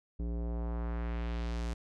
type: tone with low-pass filter sweep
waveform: square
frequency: 58.1 Hz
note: A#1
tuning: 5 cents flat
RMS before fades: -35 dBFS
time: 0.19-1.74 s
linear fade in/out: 10 ms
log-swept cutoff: 340 to 8100 Hz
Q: 1.1
effects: none

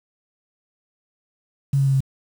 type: tone with pitch steps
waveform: sine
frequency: 138.59 / 137.08 / 135.58 / 134.1 Hz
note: C#3 / C#3 / C#3 / C3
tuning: 0 / -19 / -38 / +43 cents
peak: -15 dBFS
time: 1.73-2.006 s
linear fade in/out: 5 ms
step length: 69 ms
effects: 7-bit

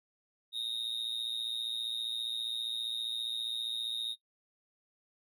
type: tone with amplitude modulation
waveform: triangle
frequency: 3729 Hz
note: A#7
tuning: in tune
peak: -28 dBFS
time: 0.52-4.16 s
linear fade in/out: 50 ms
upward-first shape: sine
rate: 115 Hz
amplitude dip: 80%
effects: noise-tail reverb RT60 0.1 s tail -21 dB re dry

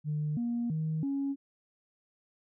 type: tone with pitch steps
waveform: sine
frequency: 150.6 / 237 / 157.4 / 277.1 Hz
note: D3 / A#3 / D#3 / C#4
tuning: +44 / +29 / +20 / -1 cents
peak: -28 dBFS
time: 0.04-1.36 s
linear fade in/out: 50 ms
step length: 330 ms
effects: tanh soft clip ceiling -25 dBFS

